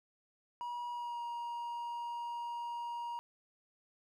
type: tone with pitch glide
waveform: triangle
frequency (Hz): 962 to 947.1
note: B5 to A#5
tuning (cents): -46 to +27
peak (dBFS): -36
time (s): 0.61-3.19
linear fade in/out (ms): 0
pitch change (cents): -27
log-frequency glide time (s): 0.91-1.23
effects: none